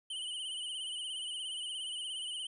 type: tone with vibrato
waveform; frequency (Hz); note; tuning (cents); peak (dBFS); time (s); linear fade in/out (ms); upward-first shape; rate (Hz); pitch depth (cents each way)
square; 3008; F#7; +28; -38; 0.1-2.47; 5; sine; 17; 70
effects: resampled to 24000 Hz